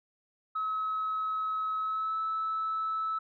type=tone with pitch glide; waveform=sine; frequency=1285 to 1306.7 Hz; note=E6 to E6; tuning=-45 to -16 cents; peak=-28 dBFS; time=0.55-3.19 s; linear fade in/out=10 ms; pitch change=+29 cents; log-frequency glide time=1.79-2.18 s; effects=tanh soft clip ceiling -25 dBFS